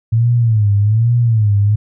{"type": "tone with vibrato", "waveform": "sine", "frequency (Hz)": 110.3, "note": "A2", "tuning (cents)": 5, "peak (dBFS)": -9, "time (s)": [0.12, 1.76], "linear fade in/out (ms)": 10, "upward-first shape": "sine", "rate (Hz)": 1.2, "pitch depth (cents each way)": 150, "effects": []}